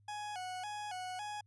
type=tone with vibrato; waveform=40% pulse; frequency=784 Hz; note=G5; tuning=in tune; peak=-39 dBFS; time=0.08-1.41 s; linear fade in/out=5 ms; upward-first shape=square; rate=1.8 Hz; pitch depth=110 cents each way; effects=added 102 Hz sine -64 dBFS peak until 1.46 s + resampled to 22050 Hz